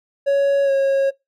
triangle tone with pitch glide, 558 to 545.9 Hz, C#5 to C#5, +11 to -27 cents, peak -12 dBFS, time 0.26-1.11 s, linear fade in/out 20 ms, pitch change -38 cents, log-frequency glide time 0.64-0.71 s, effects noise-tail reverb RT60 0.2 s tail -24 dB re dry

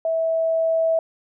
sine tone with level ramp, 652 Hz, E5, 19 cents flat, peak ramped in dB -19 to -16 dBFS, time 0.05-0.99 s, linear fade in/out 2 ms, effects none

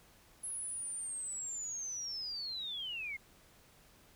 sine linear sweep, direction down, 10730 to 2093 Hz, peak -38 dBFS, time 0.43-3.17 s, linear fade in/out 10 ms, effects pink hiss -63 dBFS RMS until 4.15 s

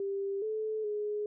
sine tone with pitch steps, 395 / 434.2 / 418.2 Hz, G4 / A4 / G#4, +13 / -23 / +12 cents, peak -31 dBFS, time 0-1.26 s, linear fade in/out 2 ms, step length 420 ms, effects none

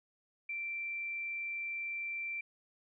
sine tone, 2349 Hz, D7, in tune, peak -36 dBFS, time 0.49-2.41 s, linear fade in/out 5 ms, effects none

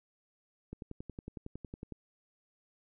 click train, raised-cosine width 3 ms, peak -29 dBFS, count 14, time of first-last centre 0.73-1.923 s, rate 10.9 Hz, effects none

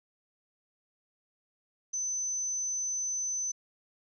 sine tone, 6090 Hz, F#8, 49 cents sharp, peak -30 dBFS, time 1.93-3.52 s, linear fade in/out 10 ms, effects none

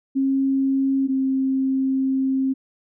sine tone pair in turn, 269.8 / 265.9 Hz, C#4 / C4, -47 / +28 cents, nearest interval unison, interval 25 cents, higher first, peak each -17 / -18 dBFS, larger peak first, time 0.15-1.08 / 1.08-2.54 s, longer second, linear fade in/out 20 ms, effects none

